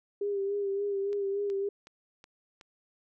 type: tone with vibrato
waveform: sine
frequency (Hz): 400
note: G4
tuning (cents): +35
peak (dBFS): -28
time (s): 0.21-1.69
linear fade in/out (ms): 5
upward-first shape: sine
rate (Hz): 3.5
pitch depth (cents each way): 36
type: click train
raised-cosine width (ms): 0.2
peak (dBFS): -33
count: 5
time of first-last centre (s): 1.13-2.611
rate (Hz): 2.7
effects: none